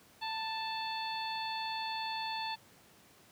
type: harmonic tone with a mistuned harmonic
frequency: 880 Hz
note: A5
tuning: in tune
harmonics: 1 / 2 / 3 / 4 / 5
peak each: -37 / -46 / -44 / -44 / -43 dBFS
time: 0.21-2.56 s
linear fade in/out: 20 ms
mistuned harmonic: 1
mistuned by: +19 cents
effects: pink hiss -61 dBFS RMS until 3.31 s + high-pass 100 Hz 12 dB/octave